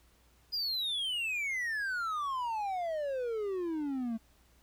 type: exponential sweep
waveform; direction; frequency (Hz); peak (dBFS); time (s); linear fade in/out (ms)
triangle; down; 4978 to 219.5; -30; 0.52-4.18; 20
effects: added 60 Hz sine -65 dBFS peak until 4.62 s + pink hiss -67 dBFS RMS until 4.62 s